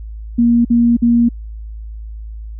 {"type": "tone bursts", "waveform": "sine", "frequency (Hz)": 235.9, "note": "A#3", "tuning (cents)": 21, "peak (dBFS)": -8, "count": 3, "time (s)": [0.38, 1.29], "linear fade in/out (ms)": 10, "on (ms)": 270, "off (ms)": 50, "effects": ["added 54 Hz sine -26 dBFS peak until 2.59 s"]}